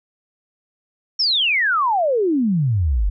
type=exponential sweep; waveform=sine; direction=down; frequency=5570 to 43.65 Hz; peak=-15 dBFS; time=1.19-3.1 s; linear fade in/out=10 ms; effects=none